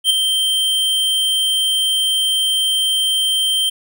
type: tone with ADSR envelope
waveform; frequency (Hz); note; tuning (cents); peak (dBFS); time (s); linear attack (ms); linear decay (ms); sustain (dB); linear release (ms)
square; 3136; G7; 0; -9; 0.04-3.7; 62; 6; -6; 12
effects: none